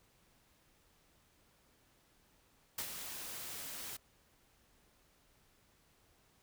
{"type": "noise with ADSR envelope", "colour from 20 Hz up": "white", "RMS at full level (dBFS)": -38, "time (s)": [2.78, 3.97], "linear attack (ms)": 5, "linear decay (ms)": 73, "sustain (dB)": -7, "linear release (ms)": 9, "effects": ["pink hiss -70 dBFS RMS until 6.42 s"]}